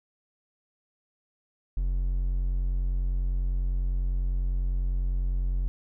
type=tone; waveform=triangle; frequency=45 Hz; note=F#1; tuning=47 cents flat; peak=-22 dBFS; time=1.77-5.68 s; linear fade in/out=0 ms; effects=none